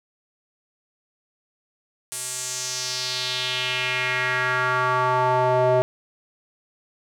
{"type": "tone with band-pass filter sweep", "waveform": "square", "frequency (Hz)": 126.9, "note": "B2", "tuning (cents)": 47, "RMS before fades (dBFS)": -23, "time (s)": [2.12, 5.82], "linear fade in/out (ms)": 0, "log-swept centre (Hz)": [9300, 600], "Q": 2.7, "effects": []}